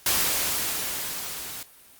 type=noise with level ramp; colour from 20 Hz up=white; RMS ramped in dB=-22 to -37 dBFS; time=0.06-1.63 s; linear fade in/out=2 ms; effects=white hiss -52 dBFS RMS until 1.99 s + Opus 48 kbps